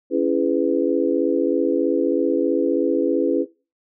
sine chord, C# minor seventh, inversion none, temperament just, 277.2 / 332.6 / 415.8 / 498.9 Hz, C#4 / E4 / G#4 / B4, 0 / +16 / +2 / +17 cents, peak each -22 / -21 / -23 / -22 dBFS, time 0.1-3.46 s, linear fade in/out 50 ms, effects noise-tail reverb RT60 0.3 s tail -19 dB re dry

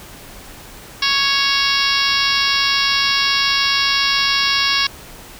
harmonic tone, 554.4 Hz, C#5, in tune, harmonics 2 / 3 / 4 / 5 / 6 / 7 / 8 / 9 / 10, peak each -23 / -23 / -23 / -23 / -23 / -23 / -23 / -23 / -23 dBFS, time 1.02-4.87 s, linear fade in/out 5 ms, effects pink hiss -38 dBFS RMS until 5.39 s

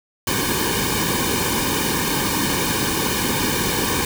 pink noise with comb filter, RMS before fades -21 dBFS, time 0.27-4.05 s, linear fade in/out 2 ms, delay 1.5 ms, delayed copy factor -0.95, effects none

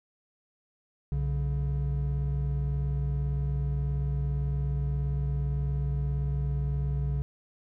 triangle tone pair together, 63 / 141.25 Hz, B1 / C#3, +35 / +33 cents, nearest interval octave + major second, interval 1398 cents, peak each -27 dBFS, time 1.12-7.22 s, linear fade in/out 0 ms, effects none

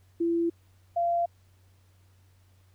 sine tone pair in turn, 337.4 / 687.8 Hz, E4 / F5, +40 / -27 cents, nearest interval octave, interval 1233 cents, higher second, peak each -23 dBFS, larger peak neither, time 0.2-0.5 / 0.96-1.26 s, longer neither, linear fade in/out 10 ms, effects added 93 Hz sine -58 dBFS peak until 2.74 s + pink hiss -68 dBFS RMS until 2.74 s

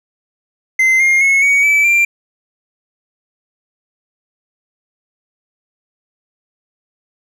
triangle tone with pitch steps, 2069 / 2126 / 2184 / 2245 / 2306 / 2370 Hz, C7 / C7 / C#7 / C#7 / D7 / D7, -20 / +27 / -26 / +21 / -32 / +15 cents, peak -7 dBFS, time 0.79-2.05 s, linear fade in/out 5 ms, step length 210 ms, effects none

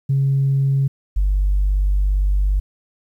sine tone pair in turn, 136.9 / 48.74 Hz, C#3 / G1, -21 / -9 cents, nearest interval octave + tritone, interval 1788 cents, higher first, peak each -13 dBFS, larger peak neither, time 0.09-0.88 / 1.16-2.6 s, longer second, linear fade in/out 10 ms, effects tanh soft clip ceiling -10 dBFS + 9-bit

